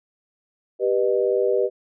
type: chord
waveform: sine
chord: G augmented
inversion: none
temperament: just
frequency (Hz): 392 / 490 / 612.5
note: G4 / B4 / D#5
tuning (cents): 0 / -14 / -27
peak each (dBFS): -21 / -21 / -25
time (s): 0.79-1.7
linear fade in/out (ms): 50
effects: none